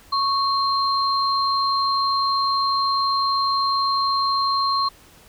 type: tone pair together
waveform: sine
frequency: 1104 / 4168 Hz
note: C#6 / C8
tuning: -7 / -7 cents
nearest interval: octave + major seventh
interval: 2300 cents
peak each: -19 / -24 dBFS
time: 0.12-4.89 s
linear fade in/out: 10 ms
effects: pink hiss -50 dBFS RMS until 5.28 s